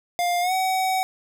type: tone with pitch glide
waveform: square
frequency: 703 to 753.5 Hz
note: F5 to F#5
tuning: +11 to +31 cents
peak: -21 dBFS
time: 0.19-1.03 s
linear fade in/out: 0 ms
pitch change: +120 cents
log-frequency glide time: 0.41-0.53 s
effects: none